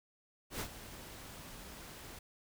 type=noise with ADSR envelope; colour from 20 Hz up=pink; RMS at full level=-38 dBFS; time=0.5-2.19 s; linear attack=99 ms; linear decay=75 ms; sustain=-12 dB; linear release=5 ms; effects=none